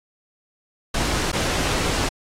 pink noise with dropouts, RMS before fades -23 dBFS, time 0.94-2.09 s, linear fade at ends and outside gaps 5 ms, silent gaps 1.318-1.329 s, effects low-pass 8000 Hz 12 dB/octave + AAC 48 kbps

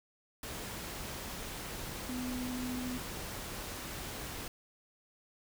sine tone in noise, 250.7 Hz, B3, 26 cents sharp, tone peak -36 dBFS, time 2.09-2.98 s, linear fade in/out 2 ms, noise pink, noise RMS -42 dBFS, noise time 0.43-4.48 s, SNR +3 dB, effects none

